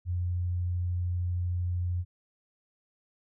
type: tone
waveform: sine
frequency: 88.7 Hz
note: F2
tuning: 27 cents sharp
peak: -27 dBFS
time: 0.05-2.05 s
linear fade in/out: 50 ms
effects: none